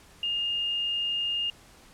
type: tone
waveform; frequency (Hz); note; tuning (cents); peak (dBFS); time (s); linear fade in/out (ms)
sine; 2828; F7; +21; -26; 0.23-1.5; 2
effects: pink hiss -54 dBFS RMS until 1.93 s + low-pass 11000 Hz 12 dB/octave